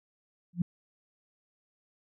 sine tone with exponential growth, 174.61 Hz, F3, in tune, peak -20 dBFS, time 0.53-0.62 s, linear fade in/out 5 ms, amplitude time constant 18 ms, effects none

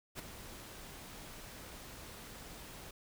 pink noise with ADSR envelope, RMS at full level -41 dBFS, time 0.15-2.91 s, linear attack 41 ms, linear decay 10 ms, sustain -9 dB, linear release 6 ms, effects none

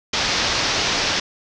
white low-pass noise, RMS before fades -21 dBFS, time 0.13-1.2 s, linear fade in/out 5 ms, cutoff 5900 Hz, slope 48 dB/octave, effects none

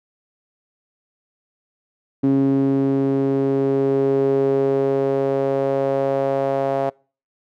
sawtooth tone with band-pass filter sweep, 136.4 Hz, C#3, 28 cents flat, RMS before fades -19 dBFS, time 2.23-6.9 s, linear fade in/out 10 ms, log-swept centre 290 to 630 Hz, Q 3.8, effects noise-tail reverb RT60 0.4 s tail -26 dB re dry

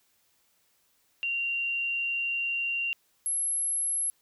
sine tone pair in turn, 2766 / 11064 Hz, F7 / F9, -17 / -17 cents, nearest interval 2 octaves, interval 2400 cents, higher second, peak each -27 / -26 dBFS, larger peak second, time 1.23-2.93 / 3.26-4.1 s, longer first, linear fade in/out 0 ms, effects white hiss -69 dBFS RMS until 4.21 s

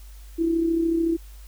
sine tone with amplitude modulation, 331.3 Hz, E4, 9 cents sharp, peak -17 dBFS, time 0.38-1.17 s, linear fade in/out 20 ms, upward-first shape sine, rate 33.7 Hz, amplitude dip 50%, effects added 50 Hz sine -40 dBFS peak until 1.47 s + white hiss -54 dBFS RMS until 1.47 s

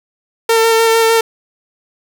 sawtooth tone with vibrato, 452.9 Hz, A#4, 50 cents flat, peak -5 dBFS, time 0.49-1.21 s, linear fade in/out 5 ms, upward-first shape square, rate 6.6 Hz, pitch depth 12 cents each way, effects none

